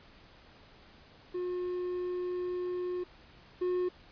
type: tone pair in turn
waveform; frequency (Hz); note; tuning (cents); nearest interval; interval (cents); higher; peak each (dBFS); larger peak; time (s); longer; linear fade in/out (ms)
triangle; 359.5 / 361.2; F#4 / F#4; -50 / -42; unison; 8; second; -30 / -26; second; 1.34-3.04 / 3.61-3.89; first; 10
effects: pink hiss -57 dBFS RMS until 4.11 s + resampled to 11025 Hz